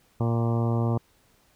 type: harmonic tone with a mistuned harmonic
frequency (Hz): 116.54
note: A#2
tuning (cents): 0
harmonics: 1 / 2 / 3 / 4 / 5 / 6 / 7 / 8 / 9 / 10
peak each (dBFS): -23 / -29 / -33 / -35 / -37 / -39 / -40 / -41 / -42 / -43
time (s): 0.2-0.98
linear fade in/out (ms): 5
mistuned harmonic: 7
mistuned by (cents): -25
effects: pink hiss -63 dBFS RMS until 1.55 s